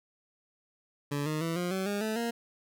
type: tone with pitch steps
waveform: 20% pulse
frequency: 143.8 / 154.12 / 165.18 / 177.04 / 189.75 / 203.4 / 218 / 233.6 Hz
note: D3 / D#3 / E3 / F3 / F#3 / G#3 / A3 / A#3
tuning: -36 / -16 / +4 / +24 / +44 / -36 / -16 / +4 cents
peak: -25 dBFS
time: 1.11-2.31 s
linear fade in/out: 10 ms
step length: 150 ms
effects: none